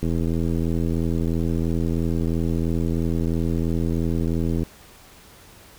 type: click train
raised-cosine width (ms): 3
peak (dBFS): -12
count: 383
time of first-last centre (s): 0.03-4.632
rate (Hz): 83
effects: pink hiss -48 dBFS RMS until 5.78 s